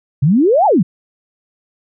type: exponential two-way sweep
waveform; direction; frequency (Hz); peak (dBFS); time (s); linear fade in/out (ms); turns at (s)
sine; up then down; 127.1 to 890 to 149.5; -8; 0.22-0.83; 10; 0.66
effects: none